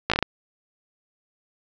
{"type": "slowing click train", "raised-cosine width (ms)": 0.3, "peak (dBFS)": -4, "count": 6, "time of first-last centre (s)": [0.1, 0.226], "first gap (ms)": 16, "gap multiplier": 1.23, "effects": ["resampled to 16000 Hz", "7-bit"]}